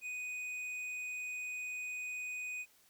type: tone with hard clipping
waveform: sine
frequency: 2489 Hz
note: D#7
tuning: in tune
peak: -40 dBFS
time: 0.01-2.66 s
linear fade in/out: 50 ms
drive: 6 dB
effects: white hiss -67 dBFS RMS until 2.89 s